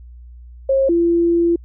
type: tone pair in turn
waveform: sine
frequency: 539 / 340.3 Hz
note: C#5 / F4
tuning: -49 / -45 cents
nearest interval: minor sixth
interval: 796 cents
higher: first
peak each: -12 dBFS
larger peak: neither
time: 0.69-0.89 / 0.89-1.56 s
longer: second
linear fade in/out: 5 ms
effects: added 60 Hz sine -36 dBFS peak until 1.64 s